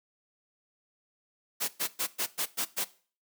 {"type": "noise bursts", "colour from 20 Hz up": "white", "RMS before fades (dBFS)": -30, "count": 7, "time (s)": [1.6, 2.848], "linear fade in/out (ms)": 20, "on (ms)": 84, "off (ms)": 110, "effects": ["noise-tail reverb RT60 0.4 s tail -18 dB re dry", "high-pass 200 Hz 12 dB/octave"]}